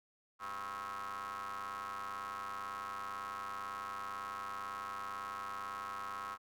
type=ring-modulated tone; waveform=35% pulse; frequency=98 Hz; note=G2; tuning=in tune; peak=-36 dBFS; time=0.39-6.38 s; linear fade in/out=50 ms; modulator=1190 Hz; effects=none